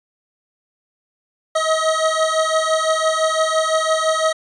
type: beating tone pair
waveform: 25% pulse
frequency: 633 / 638.9 Hz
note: D#5 / D#5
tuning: +30 / +46 cents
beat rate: 5.9 Hz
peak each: -15 dBFS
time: 1.55-4.33 s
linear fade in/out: 10 ms
effects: resampled to 22050 Hz